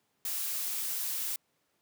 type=noise; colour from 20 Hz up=blue; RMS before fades=-34 dBFS; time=0.25-1.36 s; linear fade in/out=2 ms; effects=pink hiss -75 dBFS RMS until 1.81 s + high-pass 150 Hz 12 dB/octave